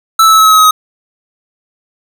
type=tone with pitch steps; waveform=square; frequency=1318.5 / 1310.1 / 1301.9 / 1293.6 / 1285.4 / 1277.3 / 1269.2 / 1261.1 Hz; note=E6 / E6 / E6 / E6 / E6 / D#6 / D#6 / D#6; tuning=0 / -11 / -22 / -33 / -44 / +45 / +34 / +23 cents; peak=-4 dBFS; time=0.19-0.71 s; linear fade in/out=5 ms; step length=65 ms; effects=none